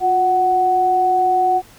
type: tone pair together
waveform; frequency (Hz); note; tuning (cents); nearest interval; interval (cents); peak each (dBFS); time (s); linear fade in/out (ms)
sine; 358.5 / 743.1; F4 / F#5; +45 / +7; octave + minor second; 1262; -22 / -13; 0-1.62; 50
effects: pink hiss -46 dBFS RMS until 1.78 s

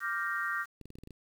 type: chord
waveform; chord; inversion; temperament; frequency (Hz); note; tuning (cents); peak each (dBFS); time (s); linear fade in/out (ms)
sine; G minor seventh; second; equal; 1174.7 / 1396.9 / 1568 / 1864.7; D6 / F6 / G6 / Bb6; 0 / 0 / 0 / 0; -37 / -36 / -36 / -36; 0-0.66; 50
type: clicks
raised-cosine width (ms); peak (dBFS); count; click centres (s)
3; -35; 8; 0.813 / 0.856 / 0.904 / 0.955 / 0.986 / 1.036 / 1.074 / 1.107
effects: 9-bit

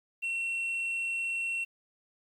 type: tone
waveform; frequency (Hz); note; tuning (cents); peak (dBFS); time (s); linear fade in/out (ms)
sine; 2718; F7; -48; -27; 0.22-1.65; 20
effects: tanh soft clip ceiling -29 dBFS + 10-bit

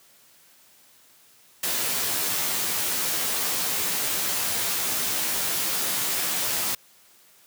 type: noise with comb filter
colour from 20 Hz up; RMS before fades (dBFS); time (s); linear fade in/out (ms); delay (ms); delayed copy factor
white; -26; 1.63-6.75; 5; 14; -0.85
effects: white hiss -56 dBFS RMS until 7.46 s + high-pass 100 Hz 12 dB/octave

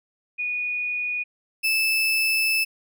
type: tone pair in turn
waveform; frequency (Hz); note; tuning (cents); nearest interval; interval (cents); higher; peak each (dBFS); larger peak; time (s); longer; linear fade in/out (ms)
sine / 35% pulse; 2462 / 2627; D#7 / E7; -19 / -7; minor second; 112; second; -24 / -18; second; 0.38-1.24 / 1.63-2.65; second; 20
effects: none

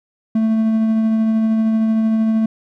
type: tone with tremolo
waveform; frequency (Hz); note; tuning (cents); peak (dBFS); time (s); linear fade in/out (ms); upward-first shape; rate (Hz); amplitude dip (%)
triangle; 221.4; A3; +11; -10; 0.35-2.46; 5; triangle; 13; 25
effects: none

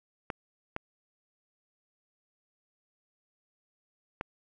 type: clicks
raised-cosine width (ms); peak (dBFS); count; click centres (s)
0.5; -18; 3; 0.302 / 0.764 / 4.211
effects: none

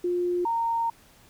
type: tone pair in turn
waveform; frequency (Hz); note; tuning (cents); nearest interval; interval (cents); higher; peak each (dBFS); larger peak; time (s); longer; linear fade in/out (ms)
sine; 354 / 922.4; F4 / A#5; +23 / -19; octave + perfect fourth; 1658; second; -23; neither; 0.04-0.45 / 0.45-0.9; second; 5
effects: pink hiss -56 dBFS RMS until 1.29 s

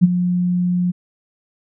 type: tone with ADSR envelope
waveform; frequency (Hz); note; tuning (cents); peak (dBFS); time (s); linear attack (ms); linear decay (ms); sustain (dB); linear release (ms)
sine; 178.4; F3; +37; -4; 0.01-0.92; 29; 25; -11; 19
effects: none

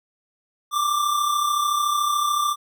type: tone pair together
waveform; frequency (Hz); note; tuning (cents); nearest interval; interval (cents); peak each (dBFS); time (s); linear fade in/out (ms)
square; 1150 / 1183.7; D6 / D6; -37 / +13; minor second; 50; -28 / -21; 0.71-2.56; 50
effects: none

